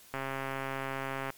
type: click train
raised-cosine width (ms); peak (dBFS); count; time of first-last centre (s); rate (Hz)
0.5; -20; 158; 0.14-1.303; 135
effects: white hiss -56 dBFS RMS until 1.37 s + MP3 96 kbps